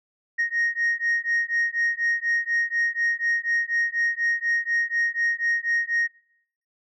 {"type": "beating tone pair", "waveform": "sine", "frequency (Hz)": [1864.7, 1868.8], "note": ["A#6", "A#6"], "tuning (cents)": [0, 4], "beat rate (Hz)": 4.1, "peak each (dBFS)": -23, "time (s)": [0.38, 6.08], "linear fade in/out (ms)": 20, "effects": ["noise-tail reverb RT60 0.7 s tail -23 dB re dry", "tanh soft clip ceiling -17 dBFS"]}